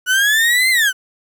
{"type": "linear two-way sweep", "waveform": "35% pulse", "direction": "up then down", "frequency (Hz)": [1466, 2099, 1466], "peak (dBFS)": -10, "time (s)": [0.06, 0.93], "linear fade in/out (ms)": 50, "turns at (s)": 0.7, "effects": ["8-bit"]}